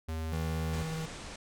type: tone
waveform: square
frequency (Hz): 80.2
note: E2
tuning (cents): -47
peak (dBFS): -34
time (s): 0.08-0.83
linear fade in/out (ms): 10
type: tone with vibrato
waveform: square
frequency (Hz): 160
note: D#3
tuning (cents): +49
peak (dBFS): -35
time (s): 0.32-1.06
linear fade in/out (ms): 10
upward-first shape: triangle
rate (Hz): 17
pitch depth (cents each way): 17
type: low-pass noise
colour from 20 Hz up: pink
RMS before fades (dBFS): -44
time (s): 0.73-1.36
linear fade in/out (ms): 5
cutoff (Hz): 9000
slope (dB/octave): 48
effects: none